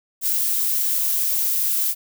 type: noise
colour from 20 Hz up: violet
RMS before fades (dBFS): -21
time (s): 0.21-1.95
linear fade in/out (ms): 50
effects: none